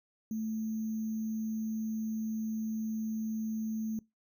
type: tone with sample-and-hold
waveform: sine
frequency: 219.5 Hz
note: A3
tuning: 4 cents flat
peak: -32 dBFS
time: 0.31-3.99 s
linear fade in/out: 2 ms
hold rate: 6300 Hz
effects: noise-tail reverb RT60 0.2 s tail -22 dB re dry